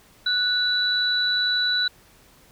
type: tone pair together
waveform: sine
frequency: 1480 / 3951 Hz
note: F#6 / B7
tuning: 0 / 0 cents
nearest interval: octave + perfect fourth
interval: 1700 cents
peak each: -24 / -21 dBFS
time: 0.26-1.88 s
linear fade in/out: 5 ms
effects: pink hiss -54 dBFS RMS until 2.51 s